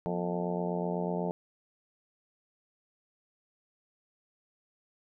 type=harmonic tone with a mistuned harmonic; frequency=88.1 Hz; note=F2; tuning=16 cents sharp; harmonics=2 / 3 / 4 / 5 / 6 / 7 / 8 / 9 / 10; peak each=-33 / -44 / -40 / -36 / -42 / -38 / -42 / -44 / -42 dBFS; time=0.06-1.31 s; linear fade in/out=0 ms; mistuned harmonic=3; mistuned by=-120 cents; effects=none